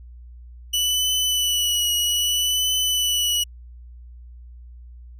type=tone with vibrato; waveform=sawtooth; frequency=2960 Hz; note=F#7; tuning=in tune; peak=-16 dBFS; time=0.73-3.44 s; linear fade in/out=10 ms; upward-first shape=triangle; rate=0.62 Hz; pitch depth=35 cents each way; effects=added 60 Hz sine -39 dBFS peak until 5.19 s